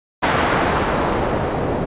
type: noise with low-pass filter sweep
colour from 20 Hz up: white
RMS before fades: -19 dBFS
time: 0.22-1.86 s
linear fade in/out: 20 ms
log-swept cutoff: 1500 to 530 Hz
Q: 0.78
effects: resampled to 8000 Hz